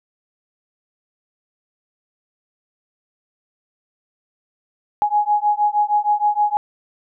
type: beating tone pair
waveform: sine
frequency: 831 / 837.4 Hz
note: G#5 / G#5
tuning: +1 / +14 cents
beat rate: 6.4 Hz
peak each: -18 dBFS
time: 5.02-6.57 s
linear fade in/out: 0 ms
effects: none